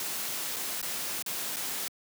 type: noise with dropouts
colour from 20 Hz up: white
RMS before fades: -34 dBFS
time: 0-1.88 s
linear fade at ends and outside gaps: 1 ms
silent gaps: 0.562-0.565 / 0.815-0.827 / 1.224-1.262 / 1.561-1.567 s
effects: high-pass 150 Hz 12 dB/octave